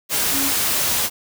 sine tone in noise, 277.2 Hz, C#4, in tune, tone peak -25 dBFS, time 0.31-0.52 s, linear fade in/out 50 ms, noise white, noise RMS -20 dBFS, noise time 0.09-1.1 s, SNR -8 dB, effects none

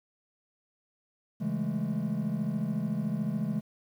triangle chord, A major seventh, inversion first, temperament just, 137.5 / 165 / 206.2 / 220 Hz, C#3 / E3 / G#3 / A3, -14 / +2 / -12 / 0 cents, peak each -34 / -32 / -30 / -32 dBFS, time 1.4-3.61 s, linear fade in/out 20 ms, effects tanh soft clip ceiling -17 dBFS + 10-bit

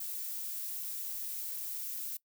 violet noise, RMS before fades -39 dBFS, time 0-2.17 s, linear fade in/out 5 ms, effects noise-tail reverb RT60 0.1 s tail -21 dB re dry

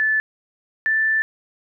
sine tone pair in turn, 1745 / 1764.3 Hz, A6 / A6, -15 / +4 cents, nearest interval unison, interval 19 cents, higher second, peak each -16 dBFS, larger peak neither, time 0-0.2 / 0.86-1.22 s, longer second, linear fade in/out 0 ms, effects none

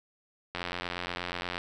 click train, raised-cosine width 0.3 ms, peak -17 dBFS, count 92, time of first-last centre 0.55-1.579 s, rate 88.4 Hz, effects none

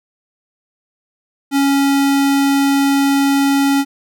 square tone, 277.7 Hz, C#4, 3 cents sharp, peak -12 dBFS, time 1.51-3.85 s, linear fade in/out 50 ms, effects none

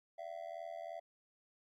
triangle tone with amplitude modulation, 670 Hz, E5, 28 cents sharp, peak -37 dBFS, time 0.18-1 s, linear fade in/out 10 ms, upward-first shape sine, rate 82.9 Hz, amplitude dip 95%, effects Opus 48 kbps

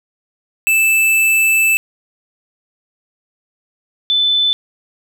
square / sine tone pair in turn, 2637 / 3513 Hz, E7 / A7, 0 / -3 cents, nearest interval perfect fourth, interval 497 cents, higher second, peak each -11 dBFS, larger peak neither, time 0.67-1.77 / 4.1-4.53 s, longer first, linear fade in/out 0 ms, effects none

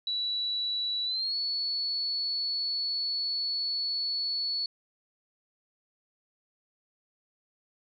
sine tone with pitch glide, 3935 to 4417 Hz, B7 to C#8, -7 to -7 cents, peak -28 dBFS, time 0.07-4.66 s, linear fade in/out 2 ms, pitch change +200 cents, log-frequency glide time 1.05-1.37 s, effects none

